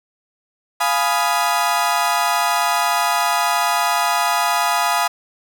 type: chord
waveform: 35% pulse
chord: F half-diminished seventh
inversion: none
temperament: equal with one note detuned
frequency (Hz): 698.5 / 835.4 / 987.8 / 1244.5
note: F5 / Ab5 / Cb6 / Eb6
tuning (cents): 0 / +10 / 0 / 0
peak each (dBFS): -20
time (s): 0.8-5.08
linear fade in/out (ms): 10
effects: none